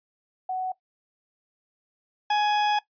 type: tone pair in turn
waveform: sine / 40% pulse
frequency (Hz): 745 / 836.2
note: F#5 / G#5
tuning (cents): +12 / +12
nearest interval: major second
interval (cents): 200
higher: second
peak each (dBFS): -26 / -20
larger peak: second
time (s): 0.49-0.72 / 2.3-2.79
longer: second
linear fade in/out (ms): 5
effects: noise-tail reverb RT60 0.1 s tail -17 dB re dry + resampled to 11025 Hz